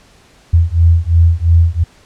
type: beating tone pair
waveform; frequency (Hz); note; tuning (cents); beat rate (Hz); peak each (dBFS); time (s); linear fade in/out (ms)
sine; 82.41 / 85.31; E2 / F2; 0 / -40; 2.9; -10; 0.53-1.84; 10
effects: pink hiss -47 dBFS RMS until 2.05 s + low-pass 8000 Hz 12 dB/octave